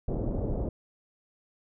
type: low-pass noise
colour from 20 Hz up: pink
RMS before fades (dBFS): -30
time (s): 0.08-0.69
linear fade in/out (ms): 5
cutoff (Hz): 590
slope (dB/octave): 24
effects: none